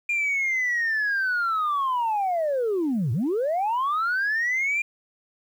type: linear two-way sweep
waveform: sine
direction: down then up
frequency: 2415 to 103.83 to 2415 Hz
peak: -20 dBFS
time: 0.09-4.82 s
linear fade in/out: 5 ms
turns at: 3.12 s
effects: tanh soft clip ceiling -19 dBFS + 9-bit